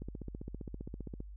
click train, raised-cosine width 3 ms, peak -29 dBFS, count 19, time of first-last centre 0.02-1.204 s, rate 15.2 Hz, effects added 50 Hz sine -45 dBFS peak until 1.36 s

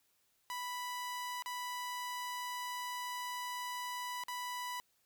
sawtooth tone with dropouts, 987.8 Hz, B5, in tune, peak -35 dBFS, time 0.5-4.8 s, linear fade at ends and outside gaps 0 ms, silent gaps 1.423-1.46 / 4.237-4.283 s, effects white hiss -75 dBFS RMS until 5.05 s

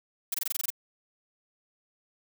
blue noise bursts, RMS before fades -29 dBFS, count 9, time 0.32-0.703 s, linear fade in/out 5 ms, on 23 ms, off 22 ms, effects none

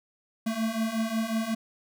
square beating tone pair, 220 / 225.5 Hz, A3 / A3, 0 / +43 cents, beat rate 5.5 Hz, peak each -32 / -29 dBFS, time 0.46-1.55 s, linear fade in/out 10 ms, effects none

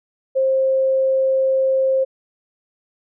sine tone, 530 Hz, C5, 22 cents sharp, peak -14 dBFS, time 0.35-2.05 s, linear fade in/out 20 ms, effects none

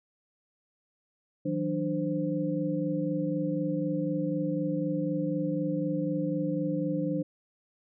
sine tone cluster, 160.3 / 184.3 / 296.8 / 519 Hz, E3 / F#3 / D4 / C5, -48 / -7 / +18 / -14 cents, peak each -33 / -34 / -30 / -34 dBFS, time 1.45-7.23 s, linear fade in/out 10 ms, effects none

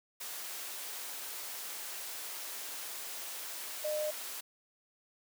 sine tone in noise, 608 Hz, D#5, 40 cents flat, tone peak -31 dBFS, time 3.84-4.11 s, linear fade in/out 10 ms, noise white, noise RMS -42 dBFS, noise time 0.2-4.41 s, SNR +8 dB, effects high-pass 400 Hz 12 dB/octave

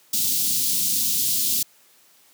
white band-stop noise, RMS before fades -22 dBFS, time 0.13-1.63 s, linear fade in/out 5 ms, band 260 to 3600 Hz, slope 24 dB/octave, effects white hiss -56 dBFS RMS until 2.33 s + high-pass 150 Hz 12 dB/octave

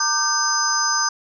sine tone cluster, 917 / 1201 / 1544 / 5020 / 6170 Hz, A#5 / D6 / G6 / D#8 / G8, -29 / +38 / -27 / +15 / -28 cents, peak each -27 / -24 / -25 / -23 / -22 dBFS, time 0-1.09 s, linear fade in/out 5 ms, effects none

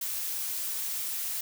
blue noise, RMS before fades -33 dBFS, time 0.01-1.41 s, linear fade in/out 5 ms, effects none

